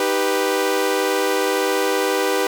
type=chord; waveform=sawtooth; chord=Eb augmented; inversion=none; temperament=equal; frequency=311.1 / 392 / 493.9 Hz; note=Eb4 / G4 / B4; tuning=0 / 0 / 0 cents; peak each=-22 / -17 / -17 dBFS; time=0-2.47 s; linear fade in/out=2 ms; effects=none